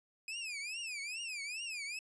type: tone with vibrato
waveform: sawtooth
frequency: 2507 Hz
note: D#7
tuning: 12 cents sharp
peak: -36 dBFS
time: 0.28-1.99 s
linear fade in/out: 2 ms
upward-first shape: triangle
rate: 2.4 Hz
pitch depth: 240 cents each way
effects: resampled to 22050 Hz